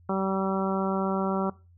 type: harmonic tone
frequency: 192.3 Hz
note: G3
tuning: 33 cents flat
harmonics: 1 / 2 / 3 / 4 / 5 / 6 / 7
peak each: -28 / -31 / -33 / -34 / -35 / -36 / -36 dBFS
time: 0.09-1.5 s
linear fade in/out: 5 ms
effects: noise-tail reverb RT60 0.3 s tail -21 dB re dry + added 87 Hz sine -53 dBFS peak until 1.77 s